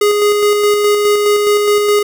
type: tone with tremolo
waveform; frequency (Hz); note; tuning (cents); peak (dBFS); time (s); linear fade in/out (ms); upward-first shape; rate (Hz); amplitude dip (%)
square; 414.2; G#4; -5; -9; 0.01-2.03; 5; square; 4.8; 30
effects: none